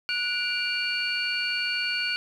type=tone cluster; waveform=sine; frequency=1470 / 2358 / 2816 / 4452 Hz; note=F#6 / D7 / F7 / C#8; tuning=-12 / +6 / +14 / +7 cents; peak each=-30 dBFS; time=0.09-2.16 s; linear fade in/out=0 ms; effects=tanh soft clip ceiling -17 dBFS + 10-bit